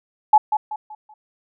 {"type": "tone with echo", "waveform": "sine", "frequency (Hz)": 854, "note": "G#5", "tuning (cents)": 48, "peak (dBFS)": -7, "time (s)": [0.33, 0.38], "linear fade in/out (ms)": 5, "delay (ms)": 190, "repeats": 4, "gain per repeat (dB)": -9, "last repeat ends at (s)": 1.14, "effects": []}